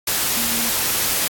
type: tone in noise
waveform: sine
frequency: 233.1 Hz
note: A#3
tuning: in tune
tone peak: -28 dBFS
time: 0.37-0.7 s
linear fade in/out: 5 ms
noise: white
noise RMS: -20 dBFS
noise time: 0.07-1.28 s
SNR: -11 dB
effects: AAC 64 kbps